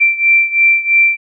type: beating tone pair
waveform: sine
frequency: 2349 / 2352 Hz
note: D7 / D7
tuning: 0 / +2 cents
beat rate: 3 Hz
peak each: -10 / -13 dBFS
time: 0-1.17 s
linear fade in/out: 20 ms
effects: none